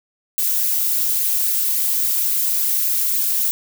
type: noise with flanger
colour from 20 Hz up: violet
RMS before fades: -19 dBFS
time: 0.38-3.51 s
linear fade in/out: 0 ms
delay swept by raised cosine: 0.43 to 3.73 ms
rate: 3.6 Hz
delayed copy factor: +0.5
effects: none